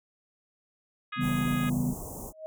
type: harmonic tone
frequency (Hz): 415.3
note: G#4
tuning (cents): 0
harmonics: 3 / 4 / 5 / 6 / 7 / 8 / 9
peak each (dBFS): -36 / -40 / -43 / -42 / -47 / -49 / -48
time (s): 1.12-1.7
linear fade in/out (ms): 10
type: chord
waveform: sine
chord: C# half-diminished seventh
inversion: none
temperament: equal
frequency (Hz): 138.59 / 164.81 / 196 / 246.9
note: C#3 / E3 / G3 / B3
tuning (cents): 0 / 0 / 0 / 0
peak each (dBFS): -31 / -33 / -34 / -28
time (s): 1.16-1.95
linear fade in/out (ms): 50
type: band-stop noise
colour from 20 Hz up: pink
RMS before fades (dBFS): -39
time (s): 1.2-2.33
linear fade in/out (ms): 50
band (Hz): 1000 to 6500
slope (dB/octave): 48
type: tone with exponential growth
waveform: sine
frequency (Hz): 630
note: D#5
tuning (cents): +21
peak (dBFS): -33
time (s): 2.24-2.46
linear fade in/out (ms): 0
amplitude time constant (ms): 47
effects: none